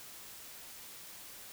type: silence
effects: white hiss -50 dBFS RMS until 1.52 s